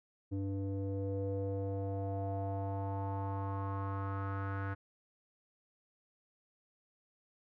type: tone with low-pass filter sweep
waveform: square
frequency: 98 Hz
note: G2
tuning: in tune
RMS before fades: -37 dBFS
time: 0.31-4.75 s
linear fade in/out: 20 ms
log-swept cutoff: 360 to 1500 Hz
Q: 4.4
effects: none